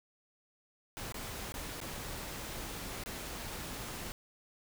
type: noise with dropouts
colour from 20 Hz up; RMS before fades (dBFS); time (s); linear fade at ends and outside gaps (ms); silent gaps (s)
pink; -42; 0.97-4.12; 0; 1.122-1.143 / 1.521-1.541 / 1.803-1.814 / 3.037-3.06
effects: none